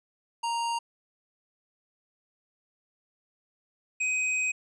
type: tone pair in turn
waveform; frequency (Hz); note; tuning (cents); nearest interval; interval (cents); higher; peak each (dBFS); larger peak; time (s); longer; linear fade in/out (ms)
square; 932.3 / 2515; A#5 / D#7; 0 / +18; octave + perfect fourth; 1718; second; -28 / -26; second; 0.43-0.79 / 4-4.52; second; 10
effects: resampled to 24000 Hz